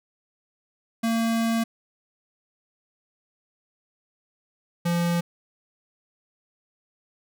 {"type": "tone pair in turn", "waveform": "square", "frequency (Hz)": [228, 171.98], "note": ["A#3", "F3"], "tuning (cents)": [-38, -26], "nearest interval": "perfect fourth", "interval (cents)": 488, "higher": "first", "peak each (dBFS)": -22, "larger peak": "neither", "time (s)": [[1.03, 1.64], [4.85, 5.21]], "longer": "first", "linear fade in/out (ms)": 10, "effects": []}